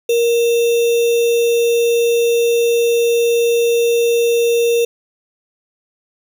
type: tone with sample-and-hold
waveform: sine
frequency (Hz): 469.3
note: A#4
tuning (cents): +12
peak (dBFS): -11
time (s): 0.09-4.85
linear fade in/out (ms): 5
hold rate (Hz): 3150
effects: none